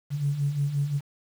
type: beating tone pair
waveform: sine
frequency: 138.59 / 144.29 Hz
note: C#3 / D3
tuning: 0 / -30 cents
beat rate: 5.7 Hz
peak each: -30 / -24 dBFS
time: 0.1-1.01 s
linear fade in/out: 50 ms
effects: tanh soft clip ceiling -16 dBFS + 8-bit